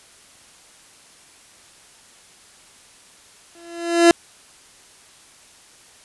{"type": "tone with exponential growth", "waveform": "30% pulse", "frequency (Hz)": 340, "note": "F4", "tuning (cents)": -46, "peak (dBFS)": -4, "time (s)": [3.55, 4.11], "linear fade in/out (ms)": 1, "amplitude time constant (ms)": 120, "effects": ["white hiss -49 dBFS RMS until 6.04 s", "resampled to 24000 Hz"]}